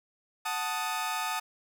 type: chord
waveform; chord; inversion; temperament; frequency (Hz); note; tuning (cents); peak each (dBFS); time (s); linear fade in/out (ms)
sawtooth; D# diminished; first; equal; 740 / 880 / 1244.5; F#5 / A5 / D#6; 0 / 0 / 0; -33 / -30 / -30; 0.45-1.4; 10
effects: none